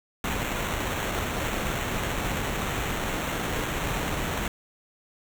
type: noise with sample-and-hold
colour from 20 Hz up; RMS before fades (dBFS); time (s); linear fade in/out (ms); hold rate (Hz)
pink; -29; 0.24-4.48; 2; 4900
effects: none